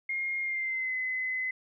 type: tone with pitch glide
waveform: sine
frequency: 2134 to 2032 Hz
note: C7 to B6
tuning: +34 to +49 cents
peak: -29 dBFS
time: 0.09-1.51 s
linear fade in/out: 5 ms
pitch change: -85 cents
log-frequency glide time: 0.41-0.95 s
effects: none